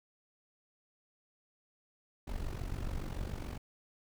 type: noise with amplitude modulation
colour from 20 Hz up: brown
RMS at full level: -35 dBFS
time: 2.27-3.58 s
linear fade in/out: 10 ms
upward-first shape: sine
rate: 47 Hz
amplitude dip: 75%
effects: none